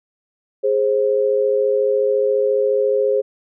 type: tone pair together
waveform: sine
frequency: 415.3 / 529.6 Hz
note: G#4 / C5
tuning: 0 / +21 cents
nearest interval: major third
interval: 421 cents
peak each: -17 dBFS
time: 0.63-3.22 s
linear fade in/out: 20 ms
effects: none